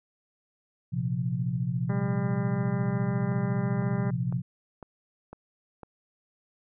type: chord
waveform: sine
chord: Bb suspended second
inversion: none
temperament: equal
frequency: 116.54 / 130.81 / 174.61 Hz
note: Bb2 / C3 / F3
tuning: 0 / 0 / 0 cents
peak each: -32 / -29 / -31 dBFS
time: 0.92-4.42 s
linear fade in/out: 20 ms
type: harmonic tone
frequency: 200 Hz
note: G3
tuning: 35 cents sharp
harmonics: 1 / 2 / 3 / 4 / 5 / 6 / 7 / 8 / 9 / 10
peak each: -31 / -37 / -41 / -43 / -45 / -47 / -48 / -49 / -50 / -51 dBFS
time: 1.89-4.11 s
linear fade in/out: 10 ms
type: click train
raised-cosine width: 1 ms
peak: -28 dBFS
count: 6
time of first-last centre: 3.32-5.833 s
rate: 1.99 Hz
effects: none